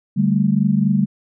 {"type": "chord", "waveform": "sine", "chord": "D suspended fourth", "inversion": "none", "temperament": "equal", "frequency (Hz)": [146.83, 196, 220], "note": ["D3", "G3", "A3"], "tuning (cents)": [0, 0, 0], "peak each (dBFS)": [-20, -16, -19], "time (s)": [0.16, 1.06], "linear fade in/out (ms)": 20, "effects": []}